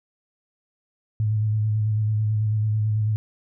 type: tone with vibrato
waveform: sine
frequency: 107.5 Hz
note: A2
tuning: 40 cents flat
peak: -19 dBFS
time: 1.2-3.16 s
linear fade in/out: 0 ms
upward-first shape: square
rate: 9.1 Hz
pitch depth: 23 cents each way
effects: none